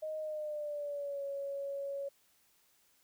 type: tone with pitch glide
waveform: sine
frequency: 622.3 to 557.6 Hz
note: D#5 to C#5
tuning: 0 to +10 cents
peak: -36 dBFS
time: 0.02-2.09 s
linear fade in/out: 10 ms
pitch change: -190 cents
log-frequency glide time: 0.19-1.23 s
effects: white hiss -70 dBFS RMS until 3.03 s